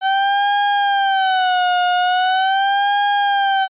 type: tone with vibrato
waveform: 35% pulse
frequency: 764 Hz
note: G5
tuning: 45 cents flat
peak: -12 dBFS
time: 0.01-3.68 s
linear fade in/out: 50 ms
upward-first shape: sine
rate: 0.41 Hz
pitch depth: 110 cents each way
effects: resampled to 8000 Hz